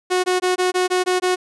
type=tone bursts; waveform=sawtooth; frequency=365.5 Hz; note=F#4; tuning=21 cents flat; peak=-12 dBFS; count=8; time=0.1-1.36 s; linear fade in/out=20 ms; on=140 ms; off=20 ms; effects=resampled to 24000 Hz